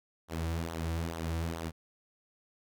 sawtooth tone with flanger, 82.41 Hz, E2, in tune, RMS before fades -35 dBFS, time 0.28-1.72 s, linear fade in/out 50 ms, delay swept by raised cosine 0.4 to 4.8 ms, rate 2.3 Hz, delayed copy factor -0.65, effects none

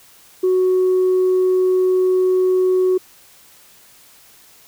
sine tone, 370 Hz, F#4, in tune, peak -11 dBFS, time 0.43-2.98 s, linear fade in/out 10 ms, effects tanh soft clip ceiling -10 dBFS + white hiss -48 dBFS RMS until 4.67 s

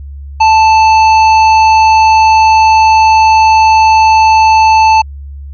sine tone with tanh clipping, 880 Hz, A5, in tune, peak -5 dBFS, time 0.4-5.02 s, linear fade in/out 10 ms, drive 13 dB, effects added 70 Hz sine -23 dBFS peak until 5.53 s + resampled to 16000 Hz

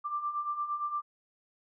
sine beating tone pair, 1174.7 / 1183.4 Hz, D6 / D6, 0 / +13 cents, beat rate 8.7 Hz, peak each -38 / -32 dBFS, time 0.04-1.02 s, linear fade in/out 20 ms, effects none

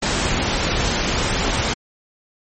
pink noise, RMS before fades -20 dBFS, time 0.02-1.74 s, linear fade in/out 10 ms, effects MP3 32 kbps

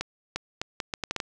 accelerating click train, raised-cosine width 0.2 ms, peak -12 dBFS, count 9, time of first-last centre 0.01-1.202 s, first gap 350 ms, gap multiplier 0.73, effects none

